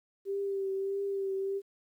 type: tone with vibrato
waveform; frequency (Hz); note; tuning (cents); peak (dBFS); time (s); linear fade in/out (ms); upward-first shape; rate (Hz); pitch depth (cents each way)
sine; 392; G4; 0; -30; 0.25-1.62; 50; triangle; 1.6; 32
effects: 11-bit